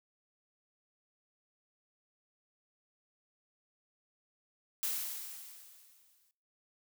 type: noise with exponential decay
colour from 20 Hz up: blue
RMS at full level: -33 dBFS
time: 4.83-6.31 s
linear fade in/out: 0 ms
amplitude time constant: 320 ms
effects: noise-tail reverb RT60 0.5 s tail -22 dB re dry